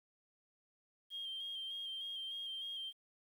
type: tone with vibrato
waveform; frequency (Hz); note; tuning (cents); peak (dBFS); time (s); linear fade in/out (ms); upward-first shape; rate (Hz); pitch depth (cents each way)
sine; 3200; G7; +35; -40; 1.1-2.93; 50; square; 3.3; 24
effects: tanh soft clip ceiling -36 dBFS + 11-bit